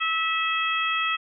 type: harmonic tone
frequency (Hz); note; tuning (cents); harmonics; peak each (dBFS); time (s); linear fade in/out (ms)
650; E5; -24; 2 / 3 / 4 / 5; -26 / -30 / -27 / -30; 0-1.17; 20
effects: none